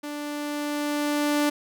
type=tone with level ramp; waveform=sawtooth; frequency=293.8 Hz; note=D4; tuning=1 cent sharp; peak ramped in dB=-28 to -16 dBFS; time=0.03-1.5 s; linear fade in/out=10 ms; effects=none